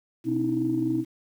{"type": "tone cluster", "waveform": "sine", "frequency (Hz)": [126.7, 258.4, 297.6, 321.5], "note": ["B2", "C4", "D4", "E4"], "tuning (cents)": [45, -21, 23, -43], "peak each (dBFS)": [-32, -30, -32, -24], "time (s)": [0.24, 1.05], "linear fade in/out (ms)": 50, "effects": ["tanh soft clip ceiling -13 dBFS", "9-bit"]}